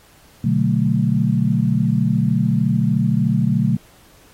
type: chord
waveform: sine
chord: B minor seventh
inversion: none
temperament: equal with one note detuned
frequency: 123.47 / 146.83 / 186.39 / 220 Hz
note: B2 / D3 / F#3 / A3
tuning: 0 / 0 / +13 / 0 cents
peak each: -20 dBFS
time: 0.44-3.77 s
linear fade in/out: 5 ms
effects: pink hiss -51 dBFS RMS until 4.33 s + AAC 48 kbps